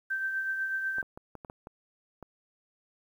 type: tone with tremolo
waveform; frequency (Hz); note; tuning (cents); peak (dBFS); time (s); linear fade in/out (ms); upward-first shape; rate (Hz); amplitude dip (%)
sine; 1558; G6; -11; -27; 0.1-1.02; 10; triangle; 8.1; 45
type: clicks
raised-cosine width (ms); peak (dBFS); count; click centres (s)
1; -29; 8; 0.984 / 1.028 / 1.175 / 1.353 / 1.448 / 1.499 / 1.671 / 2.227
effects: 10-bit

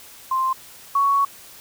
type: tone pair in turn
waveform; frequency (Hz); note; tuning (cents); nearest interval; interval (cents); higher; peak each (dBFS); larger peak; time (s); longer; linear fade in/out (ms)
sine; 1048 / 1115.1; C6 / C#6; +2 / +10; minor second; 108; second; -18 / -15; second; 0.31-0.53 / 0.95-1.25; second; 5
effects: white hiss -44 dBFS RMS until 1.6 s

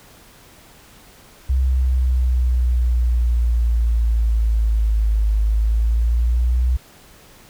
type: exponential two-way sweep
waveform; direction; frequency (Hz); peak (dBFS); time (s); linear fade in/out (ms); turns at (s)
sine; down then up; 65.41 to 52.5 to 62.8; -14; 1.49-6.77; 10; 5.37
effects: pink hiss -47 dBFS RMS until 7.49 s

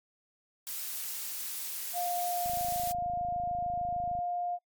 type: noise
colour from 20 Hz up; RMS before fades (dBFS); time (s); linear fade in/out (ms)
blue; -37; 0.67-2.92; 0
type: tone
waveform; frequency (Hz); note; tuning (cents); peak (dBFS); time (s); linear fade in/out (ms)
sine; 706; F5; +19; -30; 1.93-4.59; 50
type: click train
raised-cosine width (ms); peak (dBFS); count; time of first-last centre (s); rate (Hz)
5; -34; 47; 2.46-4.189; 26.6
effects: noise-tail reverb RT60 0.1 s tail -25 dB re dry + MP3 96 kbps

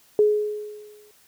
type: tone with exponential decay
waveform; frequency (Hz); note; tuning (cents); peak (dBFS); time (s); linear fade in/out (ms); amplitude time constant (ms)
sine; 420.7; G#4; +22; -12; 0.19-1.11; 1; 200
effects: white hiss -57 dBFS RMS until 1.27 s

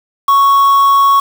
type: tone with quantisation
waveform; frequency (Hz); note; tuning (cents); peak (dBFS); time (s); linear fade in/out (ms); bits
triangle; 1108.7; C#6; 0; -4; 0.28-1.2; 5; 4
effects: none

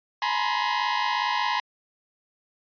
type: tone cluster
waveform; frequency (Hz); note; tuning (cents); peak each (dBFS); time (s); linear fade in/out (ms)
sawtooth; 844 / 941 / 986 / 1043; G#5 / A#5 / B5 / C6; +28 / +16 / -3 / -6; -25; 0.22-1.6; 2
effects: resampled to 11025 Hz

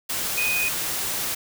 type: tone in noise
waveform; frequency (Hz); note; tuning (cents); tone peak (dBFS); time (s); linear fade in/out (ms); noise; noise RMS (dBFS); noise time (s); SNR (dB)
sine; 2489; D#7; 0; -22; 0.37-0.69; 10; white; -27; 0.09-1.35; +2
effects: none

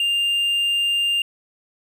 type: tone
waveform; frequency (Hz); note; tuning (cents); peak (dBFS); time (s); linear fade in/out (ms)
triangle; 2800; F7; +4; -16; 0-1.22; 2
effects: none

